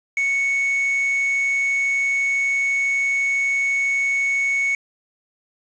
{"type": "tone", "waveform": "triangle", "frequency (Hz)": 2217, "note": "C#7", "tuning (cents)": 0, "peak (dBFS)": -16, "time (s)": [0.17, 4.75], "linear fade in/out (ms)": 2, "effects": ["resampled to 16000 Hz", "7-bit"]}